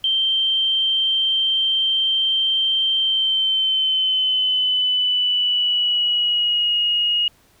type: tone with pitch glide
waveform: sine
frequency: 3136 to 2876 Hz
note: G7 to F#7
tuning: 0 to -50 cents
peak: -16 dBFS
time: 0.04-7.28 s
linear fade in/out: 2 ms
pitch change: -150 cents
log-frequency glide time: 2.97-6.76 s
effects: pink hiss -56 dBFS RMS until 7.6 s